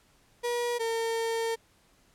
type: tone pair in turn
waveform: 35% pulse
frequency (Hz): 480.1 / 455.6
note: B4 / A#4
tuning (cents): -49 / -40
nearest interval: minor second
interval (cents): 91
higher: first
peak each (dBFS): -26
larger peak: neither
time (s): 0.43-0.79 / 0.79-1.56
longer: second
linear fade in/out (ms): 20
effects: pink hiss -64 dBFS RMS until 2.14 s + low-pass 12000 Hz 12 dB/octave